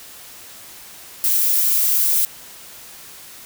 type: noise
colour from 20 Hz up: violet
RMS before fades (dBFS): -17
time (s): 1.24-2.25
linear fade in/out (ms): 0
effects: white hiss -40 dBFS RMS until 3.45 s